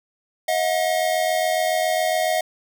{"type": "tone pair together", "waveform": "square", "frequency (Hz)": [634.8, 722], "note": ["D#5", "F#5"], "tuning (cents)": [35, -43], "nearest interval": "major second", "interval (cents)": 222, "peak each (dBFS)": [-22, -23], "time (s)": [0.48, 2.41], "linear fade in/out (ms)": 5, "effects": []}